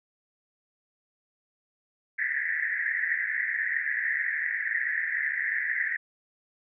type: band-pass noise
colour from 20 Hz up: pink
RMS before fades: -29 dBFS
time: 2.18-5.97 s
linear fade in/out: 10 ms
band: 1700 to 2000 Hz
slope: 96 dB/octave
effects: none